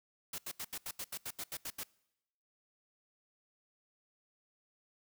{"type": "noise bursts", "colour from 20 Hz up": "white", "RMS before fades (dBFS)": -41, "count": 12, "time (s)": [0.33, 1.835], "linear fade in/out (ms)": 5, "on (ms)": 53, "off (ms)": 79, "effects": ["noise-tail reverb RT60 0.9 s tail -24 dB re dry"]}